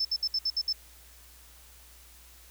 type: tone bursts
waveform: sine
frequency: 5274 Hz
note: E8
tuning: in tune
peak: -25 dBFS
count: 7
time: 0-0.728 s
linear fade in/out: 5 ms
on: 50 ms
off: 63 ms
effects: added 60 Hz sine -55 dBFS peak until 2.5 s + white hiss -55 dBFS RMS until 2.5 s